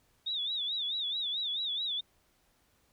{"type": "tone with vibrato", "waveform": "sine", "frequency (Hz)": 3632, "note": "A#7", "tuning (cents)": -46, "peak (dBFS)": -31, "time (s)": [0.26, 2.01], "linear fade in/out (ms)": 10, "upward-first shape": "sine", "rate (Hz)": 4.6, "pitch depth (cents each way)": 130, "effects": ["pink hiss -70 dBFS RMS until 2.92 s"]}